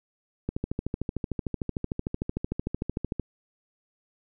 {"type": "click train", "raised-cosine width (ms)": 3, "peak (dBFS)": -15, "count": 37, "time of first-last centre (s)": [0.49, 3.197], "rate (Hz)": 13.3, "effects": []}